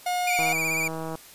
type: tone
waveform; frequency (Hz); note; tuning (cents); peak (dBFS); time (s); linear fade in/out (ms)
45% pulse; 718; F5; +48; -24; 0.06-0.53; 5
type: tone with vibrato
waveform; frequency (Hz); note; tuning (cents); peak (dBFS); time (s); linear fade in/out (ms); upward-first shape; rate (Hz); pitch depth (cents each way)
45% pulse; 2349; D7; 0; -24; 0.27-0.88; 5; sine; 16; 59
type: click train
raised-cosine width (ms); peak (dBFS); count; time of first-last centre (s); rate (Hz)
1; -20; 124; 0.39-1.154; 161
effects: white hiss -48 dBFS RMS until 1.34 s + resampled to 32000 Hz